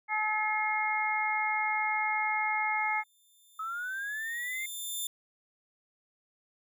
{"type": "harmonic tone", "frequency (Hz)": 428.8, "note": "A4", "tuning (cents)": -45, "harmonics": [2, 3, 4, 5], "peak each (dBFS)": [-31, -37, -39, -30], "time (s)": [0.08, 3.04], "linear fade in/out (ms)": 50}
{"type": "tone with exponential growth", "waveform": "10% pulse", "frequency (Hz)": 3560, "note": "A7", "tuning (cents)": 20, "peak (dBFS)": -24, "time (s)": [2.77, 5.07], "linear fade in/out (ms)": 2, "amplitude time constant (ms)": 500}
{"type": "linear sweep", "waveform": "sine", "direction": "up", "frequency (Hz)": [1274, 2125], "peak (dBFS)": -33, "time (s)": [3.59, 4.66], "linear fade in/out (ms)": 5}
{"effects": []}